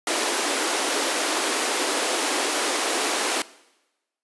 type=high-pass noise; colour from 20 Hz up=pink; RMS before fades=-24 dBFS; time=0.07-3.42 s; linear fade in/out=2 ms; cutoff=280 Hz; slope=48 dB/octave; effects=noise-tail reverb RT60 1.0 s tail -20 dB re dry + resampled to 24000 Hz